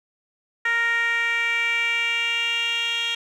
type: tone with band-pass filter sweep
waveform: 10% pulse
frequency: 465.5 Hz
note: A#4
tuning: 2 cents flat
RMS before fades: -23 dBFS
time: 0.65-3.15 s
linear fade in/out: 5 ms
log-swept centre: 1800 to 3200 Hz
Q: 4.3
effects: none